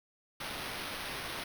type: noise with sample-and-hold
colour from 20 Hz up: violet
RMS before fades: -40 dBFS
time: 0.4-1.44 s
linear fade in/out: 5 ms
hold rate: 7350 Hz
effects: none